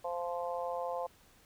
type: harmonic tone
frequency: 173.8 Hz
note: F3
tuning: 8 cents flat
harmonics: 3 / 4 / 5 / 6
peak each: -37 / -39 / -41 / -43 dBFS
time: 0.04-1.07 s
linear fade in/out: 10 ms
effects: pink hiss -63 dBFS RMS until 1.45 s